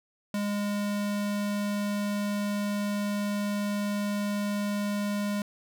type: tone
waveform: square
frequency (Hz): 204.9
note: G#3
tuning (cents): -23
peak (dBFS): -28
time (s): 0.34-5.42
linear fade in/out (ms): 2
effects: none